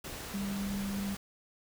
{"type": "tone in noise", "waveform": "sine", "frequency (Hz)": 198.6, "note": "G3", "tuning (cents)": 23, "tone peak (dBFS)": -33, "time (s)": [0.34, 1.15], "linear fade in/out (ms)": 5, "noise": "pink", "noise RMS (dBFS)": -42, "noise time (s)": [0.04, 1.17], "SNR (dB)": 6, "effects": []}